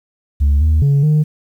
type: tone with pitch steps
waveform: sine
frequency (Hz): 71.4 / 77.8 / 140.9 / 152.2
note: D2 / D#2 / C#3 / D#3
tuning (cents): -48 / 0 / +29 / -38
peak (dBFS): -7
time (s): 0.4-1.24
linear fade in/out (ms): 20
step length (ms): 210
effects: tanh soft clip ceiling -8 dBFS + 8-bit